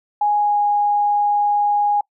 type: tone with pitch glide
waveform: sine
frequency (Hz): 830 to 824.3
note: G#5 to G#5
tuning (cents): -1 to -13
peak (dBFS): -14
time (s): 0.21-2.01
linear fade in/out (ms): 5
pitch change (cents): -12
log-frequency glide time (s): 0.38-0.6
effects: noise-tail reverb RT60 0.1 s tail -25 dB re dry